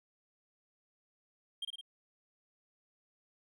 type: tone with echo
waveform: triangle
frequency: 3200 Hz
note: G7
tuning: 35 cents sharp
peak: -34 dBFS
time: 1.62-1.65 s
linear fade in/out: 5 ms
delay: 54 ms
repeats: 3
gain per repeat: -3 dB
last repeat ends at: 1.812 s
effects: none